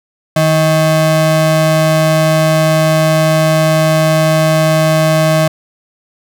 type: ring-modulated tone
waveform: square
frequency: 237.5 Hz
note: A#3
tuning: 33 cents sharp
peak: -6 dBFS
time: 0.36-5.48 s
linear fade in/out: 5 ms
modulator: 394 Hz
effects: none